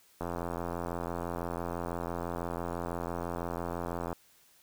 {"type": "click train", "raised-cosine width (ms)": 1, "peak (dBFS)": -21, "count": 338, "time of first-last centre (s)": [0.21, 4.129], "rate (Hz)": 86, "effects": ["white hiss -63 dBFS RMS until 4.62 s"]}